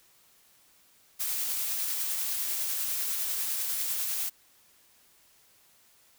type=noise with tremolo; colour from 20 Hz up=blue; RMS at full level=-30 dBFS; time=1.19-4.3 s; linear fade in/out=20 ms; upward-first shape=triangle; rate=10 Hz; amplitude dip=25%; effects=white hiss -62 dBFS RMS until 6.18 s